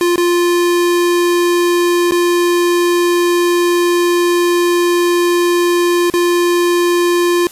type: tone with dropouts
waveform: square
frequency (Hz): 349.2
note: F4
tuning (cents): 0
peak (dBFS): -11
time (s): 0.01-7.47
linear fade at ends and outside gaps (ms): 1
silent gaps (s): 0.159-0.179 / 2.11-2.12 / 6.1-6.138
effects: white hiss -36 dBFS RMS until 7.51 s + resampled to 32000 Hz